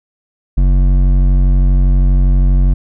sine tone with hard clipping, 46.25 Hz, F#1, in tune, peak -9 dBFS, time 0.57-2.74 s, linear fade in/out 10 ms, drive 10 dB, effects none

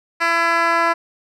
10% pulse tone with band-pass filter sweep, 335.8 Hz, E4, 32 cents sharp, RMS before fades -17 dBFS, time 0.2-0.94 s, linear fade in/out 20 ms, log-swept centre 1900 to 1100 Hz, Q 1, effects none

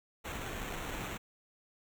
pink noise with sample-and-hold, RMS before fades -40 dBFS, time 0.24-1.18 s, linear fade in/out 20 ms, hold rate 4900 Hz, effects none

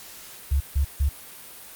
sine tone bursts, 70 Hz, C#2, 18 cents sharp, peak -18 dBFS, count 3, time 0.51-1.092 s, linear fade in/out 10 ms, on 94 ms, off 150 ms, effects white hiss -43 dBFS RMS until 1.75 s + Opus 48 kbps

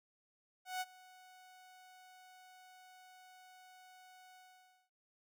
sawtooth tone with ADSR envelope, 740 Hz, F#5, in tune, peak -32 dBFS, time 0.65-4.9 s, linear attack 160 ms, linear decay 36 ms, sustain -22 dB, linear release 540 ms, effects none

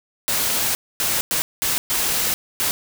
white noise bursts at uneven times, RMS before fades -21 dBFS, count 6, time 0.28-0.75 / 1-1.21 / 1.31-1.42 / 1.62-1.78 / 1.9-2.34 / 2.6-2.71 s, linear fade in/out 0 ms, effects none

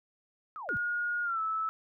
sine linear sweep, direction down, 1327 to 50.6 Hz, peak -38 dBFS, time 0.56-0.77 s, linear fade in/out 0 ms
sine tone with pitch glide, 1434 to 1307.4 Hz, F6 to E6, +45 to -15 cents, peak -29 dBFS, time 0.69-1.69 s, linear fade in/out 0 ms, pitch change -160 cents, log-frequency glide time 1.23-1.4 s
effects none

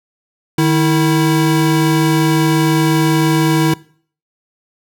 square tone pair together, 153.33 / 324.9 Hz, D#3 / E4, -25 / -25 cents, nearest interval octave + minor second, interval 1300 cents, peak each -14 dBFS, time 0.58-3.74 s, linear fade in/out 5 ms, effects noise-tail reverb RT60 0.5 s tail -21 dB re dry

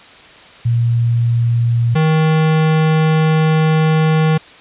sine / square tone pair in turn, 117.8 / 157.53 Hz, A#2 / D#3, +19 / +22 cents, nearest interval perfect fourth, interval 503 cents, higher second, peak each -11 dBFS, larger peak neither, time 0.65-1.95 / 1.95-4.38 s, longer second, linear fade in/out 10 ms, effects white hiss -40 dBFS RMS until 4.6 s + resampled to 8000 Hz

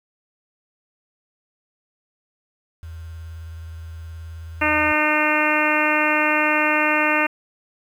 sine tone with vibrato, 82 Hz, E2, 9 cents flat, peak -32 dBFS, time 2.83-4.92 s, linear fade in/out 0 ms, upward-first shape square, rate 19 Hz, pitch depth 27 cents each way
harmonic tone, 303.7 Hz, D#4, 42 cents flat, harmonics 1 / 2 / 3 / 4 / 5 / 6 / 7 / 8 / 9, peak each -25 / -25 / -25 / -25 / -25 / -25 / -25 / -25 / -25 dBFS, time 4.61-7.27 s, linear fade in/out 10 ms
effects 8-bit

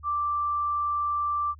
sine tone, 1174.7 Hz, D6, in tune, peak -24 dBFS, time 0.03-1.55 s, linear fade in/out 50 ms, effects added 76 Hz sine -46 dBFS peak until 1.59 s

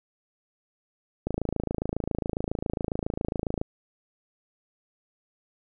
click train, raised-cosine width 2 ms, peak -14 dBFS, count 65, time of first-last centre 1.27-3.614 s, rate 27.3 Hz, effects none

